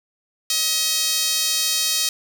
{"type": "tone with high-pass filter", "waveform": "sawtooth", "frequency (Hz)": 634, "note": "D#5", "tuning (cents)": 32, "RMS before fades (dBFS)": -21, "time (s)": [0.5, 2.09], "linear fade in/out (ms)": 2, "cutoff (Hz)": 4400, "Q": 1.5, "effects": []}